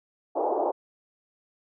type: band-pass noise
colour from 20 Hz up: white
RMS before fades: -26 dBFS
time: 0.35-0.72 s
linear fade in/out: 20 ms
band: 330 to 870 Hz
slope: 48 dB/octave
effects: none